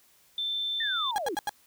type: tone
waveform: sine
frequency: 3548 Hz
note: A7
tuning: 14 cents sharp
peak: -28 dBFS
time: 0.38-1.11 s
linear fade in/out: 2 ms
type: linear sweep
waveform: sine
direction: down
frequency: 1864.7 to 284.5 Hz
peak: -30 dBFS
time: 0.8-1.35 s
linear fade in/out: 5 ms
type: tone bursts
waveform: 35% pulse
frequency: 825 Hz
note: G#5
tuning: 12 cents flat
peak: -25 dBFS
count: 4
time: 1.16-1.493 s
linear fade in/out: 0 ms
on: 21 ms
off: 83 ms
effects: white hiss -62 dBFS RMS until 1.66 s